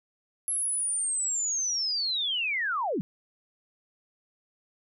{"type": "linear sweep", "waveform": "sine", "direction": "down", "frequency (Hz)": [11175, 146.83], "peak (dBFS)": -26, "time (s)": [0.48, 3.01], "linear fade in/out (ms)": 0, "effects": []}